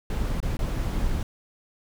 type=noise with dropouts; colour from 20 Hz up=brown; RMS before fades=-26 dBFS; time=0.1-1.23 s; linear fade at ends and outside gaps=2 ms; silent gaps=0.403-0.427 / 0.57-0.59 s; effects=none